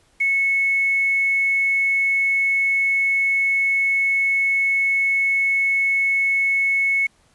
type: tone with quantisation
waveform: sine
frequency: 2200 Hz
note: C#7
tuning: 14 cents flat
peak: -16 dBFS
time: 0.2-7.07 s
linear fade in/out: 10 ms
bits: 7
effects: pink hiss -59 dBFS RMS until 7.34 s + resampled to 24000 Hz